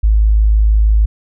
sine tone, 53.2 Hz, G#1, 42 cents sharp, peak -7 dBFS, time 0.03-1.06 s, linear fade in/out 10 ms, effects none

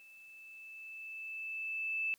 sine tone with level ramp, 2632 Hz, E7, 3 cents flat, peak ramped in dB -55 to -31 dBFS, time 0-2.14 s, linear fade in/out 0 ms, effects white hiss -70 dBFS RMS until 2.18 s

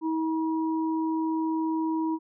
sine tone pair together, 320.4 / 960.7 Hz, E4 / B5, -49 / -48 cents, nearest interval octave + perfect fifth, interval 1901 cents, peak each -25 / -33 dBFS, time 0.01-2.19 s, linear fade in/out 50 ms, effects none

